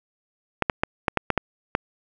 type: clicks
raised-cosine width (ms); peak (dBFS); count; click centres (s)
0.5; -4; 8; 0.623 / 0.698 / 0.835 / 1.082 / 1.173 / 1.303 / 1.377 / 1.751
effects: none